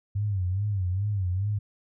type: tone with vibrato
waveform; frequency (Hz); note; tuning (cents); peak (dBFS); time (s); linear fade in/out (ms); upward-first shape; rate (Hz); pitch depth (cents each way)
sine; 97; G2; -18; -24; 0.15-1.59; 10; sine; 2.4; 140
effects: none